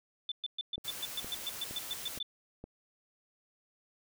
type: tone bursts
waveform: sine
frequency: 3520 Hz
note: A7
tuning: in tune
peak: -33 dBFS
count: 14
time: 0.29-2.228 s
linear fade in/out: 2 ms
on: 27 ms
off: 120 ms
type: click train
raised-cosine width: 2 ms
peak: -31 dBFS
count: 5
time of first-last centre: 0.78-2.64 s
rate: 2.15 Hz
type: noise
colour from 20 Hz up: white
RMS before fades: -43 dBFS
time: 0.84-2.19 s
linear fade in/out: 10 ms
effects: none